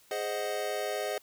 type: chord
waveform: square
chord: Ab dominant seventh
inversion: none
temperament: equal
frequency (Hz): 415.3 / 523.3 / 622.3 / 740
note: Ab4 / C5 / Eb5 / Gb5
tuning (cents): 0 / 0 / 0 / 0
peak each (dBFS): -37 / -38 / -36 / -39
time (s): 0.11-1.18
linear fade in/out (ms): 2
effects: white hiss -61 dBFS RMS until 1.22 s